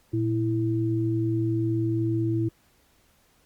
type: tone pair together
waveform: sine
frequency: 115.73 / 329.6 Hz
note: A#2 / E4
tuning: -12 / 0 cents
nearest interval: octave + tritone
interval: 1812 cents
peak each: -25 dBFS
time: 0.13-2.49 s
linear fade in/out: 10 ms
effects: pink hiss -63 dBFS RMS until 3.45 s + Opus 48 kbps